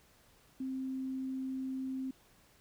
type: tone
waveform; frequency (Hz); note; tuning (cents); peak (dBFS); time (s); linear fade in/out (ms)
sine; 262.8; C4; +8; -35; 0.6-2.11; 5
effects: pink hiss -65 dBFS RMS until 2.6 s